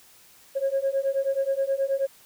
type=beating tone pair; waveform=sine; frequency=539 / 548.4 Hz; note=C#5 / C#5; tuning=-49 / -19 cents; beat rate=9.4 Hz; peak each=-25 / -24 dBFS; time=0.55-2.07 s; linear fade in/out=20 ms; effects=tanh soft clip ceiling -17 dBFS + white hiss -54 dBFS RMS until 2.25 s